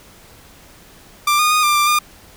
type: tone with pitch steps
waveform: sawtooth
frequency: 1183 / 1224 / 1235 / 1191 / 1183 / 1209 Hz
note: D6 / D#6 / D#6 / D6 / D6 / D6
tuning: +12 / -29 / -13 / +24 / +12 / +50 cents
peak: -9 dBFS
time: 1.27-1.99 s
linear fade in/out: 5 ms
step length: 120 ms
effects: pink hiss -45 dBFS RMS until 2.36 s